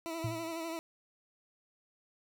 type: tone with vibrato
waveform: 20% pulse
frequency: 329 Hz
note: E4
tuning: 3 cents flat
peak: -32 dBFS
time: 0.06-0.79 s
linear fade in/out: 0 ms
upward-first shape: sine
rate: 12 Hz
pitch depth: 39 cents each way
type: tone with exponential decay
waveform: sine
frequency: 115.1 Hz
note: A#2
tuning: 22 cents flat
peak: -30 dBFS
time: 0.24-0.54 s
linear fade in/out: 5 ms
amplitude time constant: 64 ms
effects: none